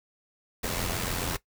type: noise with amplitude modulation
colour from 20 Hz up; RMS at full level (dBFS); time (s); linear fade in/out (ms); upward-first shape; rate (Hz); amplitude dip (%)
pink; -28; 0.63-1.37; 10; sine; 87; 60
effects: noise-tail reverb RT60 0.1 s tail -17 dB re dry